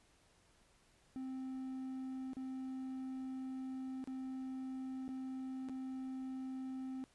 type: tone with dropouts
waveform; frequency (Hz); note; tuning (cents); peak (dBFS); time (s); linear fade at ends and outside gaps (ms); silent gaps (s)
triangle; 261.6; C4; 0; -39; 1.16-7.04; 0; 2.333-2.368 / 4.041-4.074 / 5.08-5.09 / 5.687-5.695
effects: pink hiss -70 dBFS RMS until 7.14 s + resampled to 24000 Hz